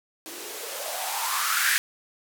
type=noise with band-pass filter sweep; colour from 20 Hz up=violet; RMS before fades=-28 dBFS; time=0.26-1.78 s; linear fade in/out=0 ms; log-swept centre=300 to 1800 Hz; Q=5.7; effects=none